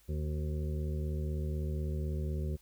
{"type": "harmonic tone with a mistuned harmonic", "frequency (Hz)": 76, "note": "D#2", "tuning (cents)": -40, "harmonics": [1, 2, 3, 5, 6, 7], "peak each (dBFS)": [-33, -38, -45, -44, -51, -51], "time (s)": [0.08, 2.57], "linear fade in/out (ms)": 20, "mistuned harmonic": 5, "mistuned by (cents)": -37, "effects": ["added 50 Hz sine -66 dBFS peak until 2.61 s", "white hiss -66 dBFS RMS until 2.61 s"]}